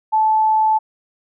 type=tone; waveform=sine; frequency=871 Hz; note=A5; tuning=18 cents flat; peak=-12 dBFS; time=0.12-0.79 s; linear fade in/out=20 ms; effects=none